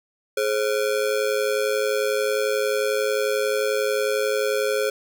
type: ring-modulated tone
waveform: square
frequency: 478.2 Hz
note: A#4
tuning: 44 cents sharp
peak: -18 dBFS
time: 0.37-4.9 s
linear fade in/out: 5 ms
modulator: 55.6 Hz
effects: none